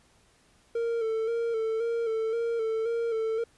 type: tone with vibrato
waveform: triangle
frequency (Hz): 454.4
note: A#4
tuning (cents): -44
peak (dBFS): -24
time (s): 0.75-3.44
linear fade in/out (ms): 5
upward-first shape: square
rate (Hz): 1.9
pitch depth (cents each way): 37
effects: pink hiss -63 dBFS RMS until 3.57 s + resampled to 24000 Hz